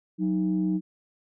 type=tone pair together; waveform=sine; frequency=185.05 / 311.8 Hz; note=F#3 / D#4; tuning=0 / +4 cents; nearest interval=major sixth; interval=904 cents; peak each=-24 / -25 dBFS; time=0.18-0.81 s; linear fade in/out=50 ms; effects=tanh soft clip ceiling -16 dBFS